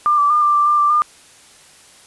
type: tone with pitch steps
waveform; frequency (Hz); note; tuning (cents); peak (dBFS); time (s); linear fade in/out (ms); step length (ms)
sine; 1196 / 1161 / 1206 / 1184 / 1176 / 1192 / 1176 / 1206; D6 / D6 / D6 / D6 / D6 / D6 / D6 / D6; +31 / -20 / +46 / +14 / +2 / +25 / +2 / +46; -11; 0.06-1.02; 0; 120
effects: white hiss -46 dBFS RMS until 2.06 s + resampled to 24000 Hz